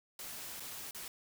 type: noise with dropouts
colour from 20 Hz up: white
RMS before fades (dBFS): -45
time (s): 0.19-1.08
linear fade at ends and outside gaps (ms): 2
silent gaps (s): 0.598-0.603 / 0.91-0.947
effects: none